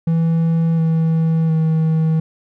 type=tone with pitch steps; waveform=triangle; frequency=164.6 / 162.15 / 159.73 Hz; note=E3 / E3 / D#3; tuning=-2 / -28 / +46 cents; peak=-11 dBFS; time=0.07-2.2 s; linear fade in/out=5 ms; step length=710 ms; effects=none